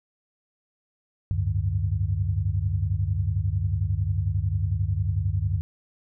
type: tone cluster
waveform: sine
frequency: 70.7 / 95 / 106.1 / 148.9 Hz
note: C#2 / F#2 / G#2 / D3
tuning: +35 / +46 / +38 / +24 cents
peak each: -30 / -24 / -29 / -33 dBFS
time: 1.31-5.61 s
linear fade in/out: 0 ms
effects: none